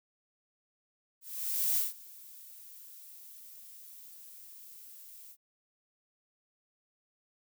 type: noise with ADSR envelope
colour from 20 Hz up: violet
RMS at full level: -28 dBFS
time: 1.21-5.37 s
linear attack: 560 ms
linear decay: 160 ms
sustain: -23 dB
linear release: 64 ms
effects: none